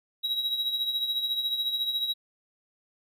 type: tone with tremolo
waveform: triangle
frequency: 3856 Hz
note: B7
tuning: 42 cents flat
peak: -22 dBFS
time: 0.23-2.14 s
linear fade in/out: 20 ms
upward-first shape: triangle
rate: 14 Hz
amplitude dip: 65%
effects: none